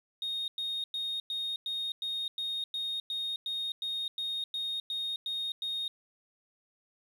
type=tone bursts; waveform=sine; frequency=3712 Hz; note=A#7; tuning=8 cents flat; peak=-30 dBFS; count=16; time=0.22-5.88 s; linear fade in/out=2 ms; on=260 ms; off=100 ms; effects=tanh soft clip ceiling -29 dBFS + 10-bit